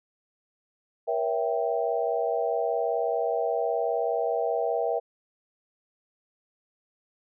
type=chord; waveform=sine; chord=A# diminished seventh; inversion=none; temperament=equal with one note detuned; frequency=475.4 / 554.4 / 659.3 / 784 Hz; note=A#4 / C#5 / E5 / G5; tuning=+34 / 0 / 0 / 0 cents; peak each=-28 / -33 / -28 / -31 dBFS; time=1.07-5 s; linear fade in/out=20 ms; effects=none